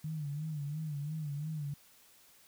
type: tone with vibrato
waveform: sine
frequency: 150.1 Hz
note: D3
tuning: 38 cents sharp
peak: -35 dBFS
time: 0.04-1.74 s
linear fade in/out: 5 ms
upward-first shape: sine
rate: 2.9 Hz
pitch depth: 97 cents each way
effects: white hiss -62 dBFS RMS until 2.47 s